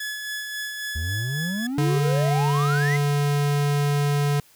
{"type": "tone with tremolo", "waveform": "sawtooth", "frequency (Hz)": 1705, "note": "G#6", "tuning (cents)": 45, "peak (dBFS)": -24, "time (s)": [0, 1.67], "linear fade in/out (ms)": 5, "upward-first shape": "sine", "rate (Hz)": 3.7, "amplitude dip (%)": 35}
{"type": "exponential sweep", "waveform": "triangle", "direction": "up", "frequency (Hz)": [73.8, 2111], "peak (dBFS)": -23, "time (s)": [0.95, 2.97], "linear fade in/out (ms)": 10}
{"type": "tone", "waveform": "square", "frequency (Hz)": 144.3, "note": "D3", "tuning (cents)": -30, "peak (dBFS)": -20, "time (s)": [1.78, 4.4], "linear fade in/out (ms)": 2}
{"effects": ["white hiss -55 dBFS RMS until 4.55 s"]}